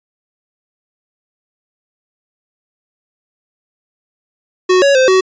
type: tone with pitch steps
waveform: square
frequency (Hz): 368.5 / 559 / 519 / 375.9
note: F#4 / C#5 / C5 / F#4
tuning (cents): -7 / +14 / -14 / +27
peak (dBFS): -8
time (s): 4.69-5.21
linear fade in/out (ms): 10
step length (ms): 130
effects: resampled to 16000 Hz